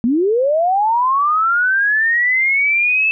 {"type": "linear sweep", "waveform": "sine", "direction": "up", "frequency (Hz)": [220, 2637], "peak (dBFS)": -12, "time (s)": [0.04, 3.11], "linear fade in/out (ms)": 0, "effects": []}